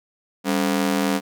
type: ring-modulated tone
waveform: sawtooth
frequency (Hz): 238.8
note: A#3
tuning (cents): +42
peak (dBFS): -12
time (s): 0.44-1.21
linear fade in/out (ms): 50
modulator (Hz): 41.8
effects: none